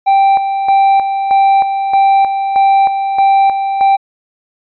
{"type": "tone with tremolo", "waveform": "triangle", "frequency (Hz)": 784, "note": "G5", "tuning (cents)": 0, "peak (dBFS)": -4, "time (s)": [0.06, 3.97], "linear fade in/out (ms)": 20, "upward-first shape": "square", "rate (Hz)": 1.6, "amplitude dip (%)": 55, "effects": ["resampled to 11025 Hz"]}